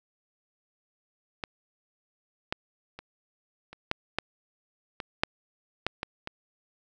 clicks, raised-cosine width 0.3 ms, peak -16 / -12 / -25 / -28 / -10 / -10 / -18 / -6 / -10 / -15 / -19 dBFS, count 11, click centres 1.438 / 2.525 / 2.99 / 3.73 / 3.914 / 4.186 / 5.002 / 5.235 / 5.866 / 6.031 / 6.274 s, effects none

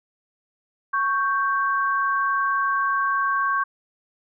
sine tone pair together, 1108.7 / 1567.9 Hz, C#6 / G6, 0 / 0 cents, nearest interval tritone, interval 600 cents, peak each -21 / -24 dBFS, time 0.93-3.64 s, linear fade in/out 10 ms, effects none

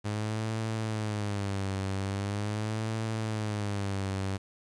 sawtooth tone with vibrato, 103.6 Hz, G#2, 4 cents flat, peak -26 dBFS, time 0.04-4.38 s, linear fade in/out 20 ms, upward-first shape sine, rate 0.42 Hz, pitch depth 120 cents each way, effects resampled to 22050 Hz + 10-bit

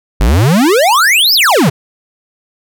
square exponential two-way sweep, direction up then down, 44.65 to 5400 to 120.6 Hz, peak -7 dBFS, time 0.2-1.7 s, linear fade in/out 10 ms, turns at 1.34 s, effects none

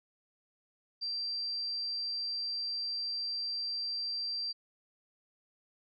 sine tone, 4707 Hz, D8, 3 cents sharp, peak -33 dBFS, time 1.01-4.53 s, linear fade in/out 20 ms, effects none

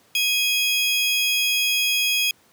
35% pulse tone pair together, 2502 / 3300 Hz, D#7 / G#7, +9 / -12 cents, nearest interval perfect fourth, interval 479 cents, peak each -20 dBFS, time 0.15-2.31 s, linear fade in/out 2 ms, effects pink hiss -57 dBFS RMS until 2.52 s + high-pass 150 Hz 12 dB/octave

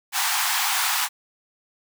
pink high-pass noise, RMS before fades -23 dBFS, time 0.12-1.09 s, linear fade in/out 50 ms, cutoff 750 Hz, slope 96 dB/octave, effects none

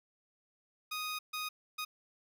15% pulse tone bursts at uneven times, 1244.5 Hz, D#6, in tune, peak -30 dBFS, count 3, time 0.91-1.19 / 1.33-1.49 / 1.78-1.85 s, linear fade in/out 10 ms, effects none

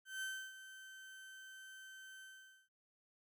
35% pulse tone with ADSR envelope, 1543 Hz, G6, 28 cents flat, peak -38 dBFS, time 0.05-2.69 s, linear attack 170 ms, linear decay 300 ms, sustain -13 dB, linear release 470 ms, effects none

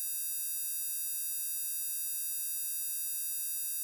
square tone with high-pass filter, 532 Hz, C5, 29 cents sharp, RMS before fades -36 dBFS, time 0-3.83 s, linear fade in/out 0 ms, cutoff 11000 Hz, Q 1.3, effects none

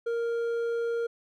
sine tone with hard clipping, 466.2 Hz, A#4, in tune, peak -28 dBFS, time 0.06-1.07 s, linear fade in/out 10 ms, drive 5 dB, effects none

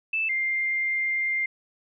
sine tone pair in turn, 2636 / 2103 Hz, E7 / C7, -1 / +8 cents, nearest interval major third, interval 391 cents, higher first, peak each -23 dBFS, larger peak neither, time 0.13-0.29 / 0.29-1.46 s, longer second, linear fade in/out 5 ms, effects none

